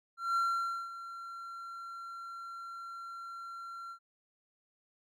triangle tone with ADSR envelope, 1367 Hz, F6, 37 cents flat, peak -25 dBFS, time 0.17-3.99 s, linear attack 190 ms, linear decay 530 ms, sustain -15 dB, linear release 79 ms, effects none

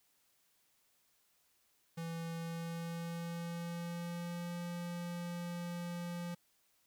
square tone with pitch glide, 166.1 to 173.55 Hz, E3 to F3, +13 to -11 cents, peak -40 dBFS, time 1.97-6.35 s, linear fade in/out 10 ms, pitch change +76 cents, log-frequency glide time 2.35-4.56 s, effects white hiss -74 dBFS RMS until 6.86 s

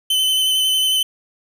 45% pulse tone with vibrato, 3046 Hz, F#7, 50 cents sharp, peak -15 dBFS, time 0.1-1.03 s, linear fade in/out 5 ms, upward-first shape square, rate 11 Hz, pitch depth 13 cents each way, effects none

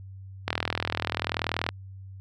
click train, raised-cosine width 0.3 ms, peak -9 dBFS, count 50, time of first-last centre 0.48-1.69 s, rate 40.5 Hz, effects added 96 Hz sine -40 dBFS peak until 2.2 s

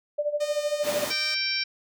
sine tone with tremolo, 590 Hz, D5, 8 cents sharp, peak -21 dBFS, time 0.18-1.05 s, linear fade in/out 10 ms, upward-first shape sine, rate 13 Hz, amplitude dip 80%
5% pulse tone with vibrato, 610 Hz, D#5, 34 cents flat, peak -24 dBFS, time 0.4-1.35 s, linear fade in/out 10 ms, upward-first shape triangle, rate 3.5 Hz, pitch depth 8 cents each way
pink noise, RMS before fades -31 dBFS, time 0.82-1.14 s, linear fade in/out 50 ms
harmonic tone, 780 Hz, G5, 9 cents flat, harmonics 2 / 3 / 4 / 5 / 6 / 7, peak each -36 / -29 / -39 / -37 / -33 / -28 dBFS, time 1.1-1.64 s, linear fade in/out 10 ms
effects high-pass 200 Hz 12 dB/octave

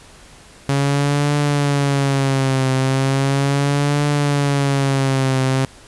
sawtooth tone with vibrato, 138.59 Hz, C#3, in tune, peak -11 dBFS, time 0.69-5.65 s, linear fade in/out 0 ms, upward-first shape triangle, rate 0.37 Hz, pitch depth 95 cents each way, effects pink hiss -44 dBFS RMS until 5.87 s + resampled to 24000 Hz

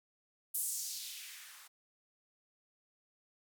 violet noise with band-pass filter sweep, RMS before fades -42 dBFS, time 0.54-1.68 s, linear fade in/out 10 ms, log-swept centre 11000 to 960 Hz, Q 1.7, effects none

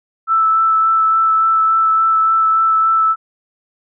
sine tone with vibrato, 1318.5 Hz, E6, in tune, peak -10 dBFS, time 0.27-3.16 s, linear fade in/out 50 ms, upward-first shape sine, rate 3.5 Hz, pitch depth 10 cents each way, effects none

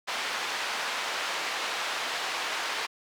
pink band-pass noise, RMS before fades -32 dBFS, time 0.07-2.87 s, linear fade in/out 20 ms, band 850 to 4500 Hz, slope 12 dB/octave, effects none

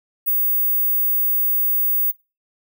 sine tone, 15580 Hz, B9, 25 cents flat, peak -15 dBFS, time 0.26-2.12 s, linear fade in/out 20 ms, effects noise-tail reverb RT60 0.3 s tail -26 dB re dry

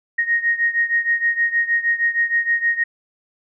sine beating tone pair, 1864.7 / 1871.1 Hz, A#6 / A#6, 0 / +6 cents, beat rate 6.4 Hz, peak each -18 / -21 dBFS, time 0.18-2.84 s, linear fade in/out 10 ms, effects none

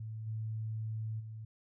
sine tone with level steps, 110 Hz, A2, in tune, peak -39 / -35 / -42 dBFS, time 0-1.45 s, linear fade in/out 5 ms, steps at 0.26 / 1.19 s, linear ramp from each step 20 ms, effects none

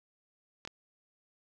clicks, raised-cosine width 0.2 ms, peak -23 dBFS, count 2, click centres 0.651 / 0.675 s, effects none

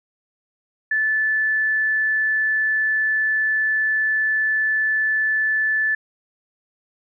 sine tone, 1745 Hz, A6, 15 cents flat, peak -17 dBFS, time 0.91-5.95 s, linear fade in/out 5 ms, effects none

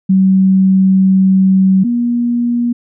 sine tone pair in turn, 190.2 / 239.2 Hz, F#3 / A#3, +48 / +45 cents, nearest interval major third, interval 397 cents, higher second, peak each -6 / -11 dBFS, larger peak first, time 0.09-1.84 / 1.84-2.73 s, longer first, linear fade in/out 10 ms, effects none

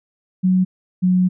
sine tone pair in turn, 185 / 182.77 Hz, F#3 / F#3, 0 / -21 cents, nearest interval unison, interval 21 cents, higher first, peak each -12 dBFS, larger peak neither, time 0.43-0.65 / 1.02-1.29 s, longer second, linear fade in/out 20 ms, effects none

